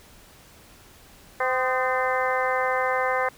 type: harmonic tone with a mistuned harmonic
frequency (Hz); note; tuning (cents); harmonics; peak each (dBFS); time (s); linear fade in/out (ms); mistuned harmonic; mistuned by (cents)
257.6; C4; -27; 2 / 3 / 4 / 5 / 6 / 7 / 8; -26 / -28 / -29 / -30 / -31 / -31 / -32; 1.4-3.29; 5; 5; -67
effects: pink hiss -51 dBFS RMS until 3.37 s